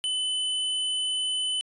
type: tone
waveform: square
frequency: 3017 Hz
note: F#7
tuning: 33 cents sharp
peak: -26 dBFS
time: 0.04-1.61 s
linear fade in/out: 0 ms
effects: resampled to 24000 Hz